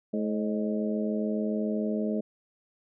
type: harmonic tone with a mistuned harmonic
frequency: 107.1 Hz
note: A2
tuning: 46 cents flat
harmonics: 2 / 3 / 4 / 5 / 6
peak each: -28 / -36 / -34 / -38 / -36 dBFS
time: 0.13-2.21 s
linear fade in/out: 10 ms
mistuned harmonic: 6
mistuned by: -54 cents
effects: none